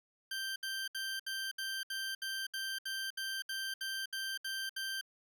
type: tone bursts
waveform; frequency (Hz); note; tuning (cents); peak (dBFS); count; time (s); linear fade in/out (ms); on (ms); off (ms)
20% pulse; 1568; G6; 0; -32; 15; 0.31-5.012; 5; 250; 68
effects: none